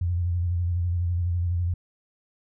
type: tone with vibrato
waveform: sine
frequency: 87.31 Hz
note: F2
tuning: in tune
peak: -22 dBFS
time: 0.01-1.74 s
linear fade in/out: 5 ms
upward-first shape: square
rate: 12 Hz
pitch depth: 39 cents each way
effects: none